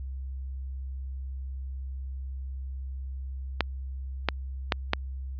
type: clicks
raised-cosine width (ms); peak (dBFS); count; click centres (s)
0.3; -6; 4; 3.607 / 4.287 / 4.722 / 4.934
effects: added 66 Hz sine -33 dBFS peak until 5.39 s + resampled to 11025 Hz